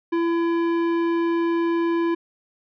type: tone with tanh clipping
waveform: triangle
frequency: 336.5 Hz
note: E4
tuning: 36 cents sharp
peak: -21 dBFS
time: 0.12-2.15 s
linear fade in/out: 10 ms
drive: 18 dB
effects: none